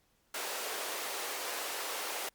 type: high-pass noise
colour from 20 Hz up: pink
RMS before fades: -38 dBFS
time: 0.34-2.29 s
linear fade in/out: 5 ms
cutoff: 420 Hz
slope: 24 dB/octave
effects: pink hiss -72 dBFS RMS until 2.34 s + Opus 48 kbps

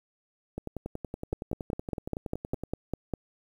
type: two click trains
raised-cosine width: 2 ms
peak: -16 / -21 dBFS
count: 10 / 23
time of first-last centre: 1.33-3.137 / 0.58-2.636 s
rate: 4.98 / 10.7 Hz
effects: 9-bit

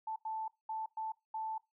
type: tone bursts at uneven times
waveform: sine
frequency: 880 Hz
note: A5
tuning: in tune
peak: -36 dBFS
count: 5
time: 0.07-0.16 / 0.25-0.48 / 0.69-0.86 / 0.97-1.12 / 1.34-1.58 s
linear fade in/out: 5 ms
effects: noise-tail reverb RT60 0.2 s tail -21 dB re dry

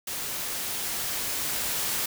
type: noise with level ramp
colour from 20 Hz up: white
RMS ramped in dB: -33 to -28 dBFS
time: 0.07-2.06 s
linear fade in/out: 5 ms
effects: none

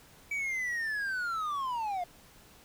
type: linear sweep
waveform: triangle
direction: down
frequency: 2300 to 689 Hz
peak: -29 dBFS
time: 0.31-2.04 s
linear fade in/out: 5 ms
effects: pink hiss -57 dBFS RMS until 2.64 s

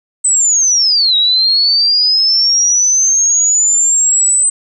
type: linear two-way sweep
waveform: sine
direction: down then up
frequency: 8160 to 3800 to 8160 Hz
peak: -8 dBFS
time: 0.24-4.5 s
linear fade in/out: 10 ms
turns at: 1.16 s
effects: none

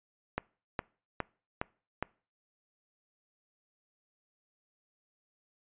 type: click train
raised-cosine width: 0.5 ms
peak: -16 dBFS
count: 5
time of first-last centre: 0.38-2.026 s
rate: 2.43 Hz
effects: noise-tail reverb RT60 0.4 s tail -24 dB re dry + resampled to 8000 Hz

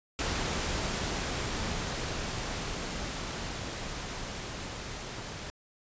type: noise with level ramp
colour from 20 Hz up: pink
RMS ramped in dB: -31 to -40 dBFS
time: 0.19-5.5 s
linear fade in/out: 0 ms
effects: resampled to 16000 Hz

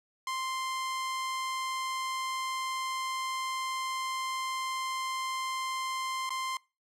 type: tone with dropouts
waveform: sawtooth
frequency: 1046.5 Hz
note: C6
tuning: in tune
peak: -28 dBFS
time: 0.27-6.57 s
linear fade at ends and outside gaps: 2 ms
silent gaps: 6.293-6.304 s
effects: noise-tail reverb RT60 0.3 s tail -24 dB re dry + low-pass 10000 Hz 12 dB/octave

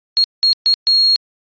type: tone bursts at uneven times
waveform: sine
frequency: 4283 Hz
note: C8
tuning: 40 cents sharp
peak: -9 dBFS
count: 4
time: 0.17-0.24 / 0.43-0.53 / 0.66-0.74 / 0.87-1.16 s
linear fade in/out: 0 ms
effects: resampled to 11025 Hz

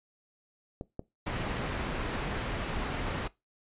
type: clicks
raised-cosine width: 2 ms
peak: -23 dBFS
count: 2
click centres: 0.811 / 0.994 s
type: low-pass noise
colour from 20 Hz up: pink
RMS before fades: -34 dBFS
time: 1.26-3.28 s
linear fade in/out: 10 ms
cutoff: 2900 Hz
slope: 12 dB/octave
effects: noise-tail reverb RT60 0.2 s tail -20 dB re dry + resampled to 8000 Hz

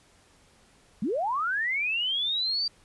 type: linear sweep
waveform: sine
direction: up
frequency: 173.6 to 4700 Hz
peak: -25 dBFS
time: 1.02-2.68 s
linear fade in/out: 5 ms
effects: pink hiss -60 dBFS RMS until 2.84 s + resampled to 24000 Hz

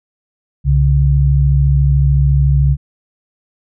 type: tone pair together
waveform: sine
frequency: 66 / 139.85 Hz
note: C2 / C#3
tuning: +16 / +16 cents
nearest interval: octave + minor second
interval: 1300 cents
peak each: -11 dBFS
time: 0.64-2.77 s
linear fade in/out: 50 ms
effects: none

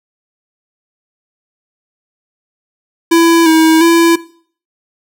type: tone with pitch steps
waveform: square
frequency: 333.7 / 320.4 / 335 Hz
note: E4 / E4 / E4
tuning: +21 / -49 / +28 cents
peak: -6 dBFS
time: 3.11-4.16 s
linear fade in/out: 10 ms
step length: 350 ms
effects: noise-tail reverb RT60 0.5 s tail -19 dB re dry

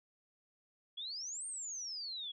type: exponential two-way sweep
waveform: sine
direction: up then down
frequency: 3289 to 8870 to 3289 Hz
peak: -40 dBFS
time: 0.97-2.32 s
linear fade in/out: 10 ms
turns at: 1.46 s
effects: none

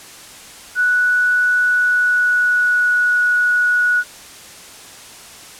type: tone with pitch glide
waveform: sine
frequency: 1476 to 1463.3 Hz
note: F#6 to F#6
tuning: -5 to -20 cents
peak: -12 dBFS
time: 0.75-4.04 s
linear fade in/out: 50 ms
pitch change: -15 cents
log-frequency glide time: 1.54-3.23 s
effects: white hiss -38 dBFS RMS until 5.59 s + low-pass 10000 Hz 12 dB/octave

